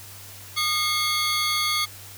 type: tone cluster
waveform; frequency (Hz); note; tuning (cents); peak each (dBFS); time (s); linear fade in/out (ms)
square; 1224 / 2152 / 3358 / 4475; D#6 / C7 / G#7 / C#8; -29 / +48 / +18 / +16; -28; 0.56-1.86; 20
effects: added 98 Hz sine -46 dBFS peak until 2.17 s + white hiss -43 dBFS RMS until 2.17 s